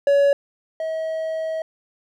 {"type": "tone pair in turn", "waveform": "triangle", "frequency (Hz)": [564, 640.4], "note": ["C#5", "D#5"], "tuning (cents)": [30, 50], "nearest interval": "major second", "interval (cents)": 220, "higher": "second", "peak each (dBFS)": [-11, -21], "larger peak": "first", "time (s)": [[0.07, 0.33], [0.8, 1.62]], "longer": "second", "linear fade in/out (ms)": 2, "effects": []}